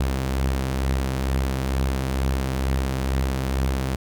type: beating tone pair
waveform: sawtooth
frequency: 64.3 / 66.5 Hz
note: C2 / C2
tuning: -30 / +29 cents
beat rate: 2.2 Hz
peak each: -26 / -18 dBFS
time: 0-3.96 s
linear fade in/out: 5 ms
effects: none